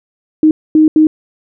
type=tone bursts at uneven times; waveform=sine; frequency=311.1 Hz; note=D#4; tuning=in tune; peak=-4 dBFS; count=3; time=0.43-0.51 / 0.75-0.88 / 0.96-1.07 s; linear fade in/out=2 ms; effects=none